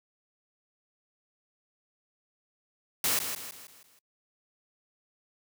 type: noise with echo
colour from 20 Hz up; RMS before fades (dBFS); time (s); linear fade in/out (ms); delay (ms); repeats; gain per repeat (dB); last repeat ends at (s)
white; -27; 3.04-3.19; 2; 160; 5; -7; 3.99
effects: noise-tail reverb RT60 0.1 s tail -24 dB re dry + high-pass 100 Hz 12 dB/octave